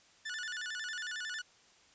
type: tone with vibrato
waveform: sawtooth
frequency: 1608 Hz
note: G6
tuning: 44 cents sharp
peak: -34 dBFS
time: 0.25-1.42 s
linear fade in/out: 10 ms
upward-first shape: square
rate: 11 Hz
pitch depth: 160 cents each way
effects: white hiss -63 dBFS RMS until 1.94 s + resampled to 16000 Hz